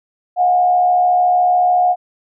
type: tone with frequency modulation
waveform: sine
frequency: 722 Hz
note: F#5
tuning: 43 cents flat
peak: -10 dBFS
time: 0.36-1.96 s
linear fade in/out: 50 ms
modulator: 73.8 Hz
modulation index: 0.39
effects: none